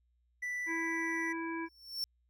triangle tone with pitch glide, 1975.5 to 1963 Hz, B6 to B6, 0 to -11 cents, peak -33 dBFS, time 0.42-1.33 s, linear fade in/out 10 ms, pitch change -11 cents, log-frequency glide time 0.83-1.21 s
harmonic tone, 329.6 Hz, E4, in tune, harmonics 1 / 3 / 5 / 7, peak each -37 / -42 / -44 / -45 dBFS, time 0.66-1.69 s, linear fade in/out 50 ms
45% pulse tone with exponential growth, 5430 Hz, F8, 50 cents flat, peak -31 dBFS, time 1.66-2.04 s, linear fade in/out 0 ms, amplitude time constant 82 ms
effects added 60 Hz sine -70 dBFS peak until 2.29 s

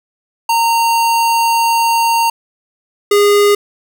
square tone pair in turn, 922 / 409.7 Hz, A#5 / G#4, -19 / -24 cents, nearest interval octave + major second, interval 1405 cents, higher first, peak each -11 / -8 dBFS, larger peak second, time 0.49-2.3 / 3.11-3.55 s, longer first, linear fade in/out 5 ms, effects none

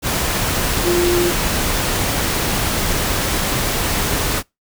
sine tone in noise, 350.3 Hz, F4, 5 cents sharp, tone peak -14 dBFS, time 0.83-1.33 s, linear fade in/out 50 ms, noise pink, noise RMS -19 dBFS, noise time 0.02-4.43 s, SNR +2 dB, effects noise-tail reverb RT60 0.2 s tail -25 dB re dry

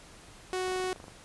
sawtooth tone, 370 Hz, F#4, in tune, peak -26 dBFS, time 0.53-0.93 s, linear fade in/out 0 ms
click train, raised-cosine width 1 ms, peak -33 dBFS, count 11, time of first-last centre 0.68-1.082 s, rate 24.9 Hz
effects pink hiss -52 dBFS RMS until 1.24 s + resampled to 24000 Hz

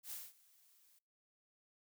blue noise with ADSR envelope, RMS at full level -45 dBFS, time 0.03-0.99 s, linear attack 86 ms, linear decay 210 ms, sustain -24 dB, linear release 6 ms, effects noise-tail reverb RT60 0.4 s tail -26 dB re dry

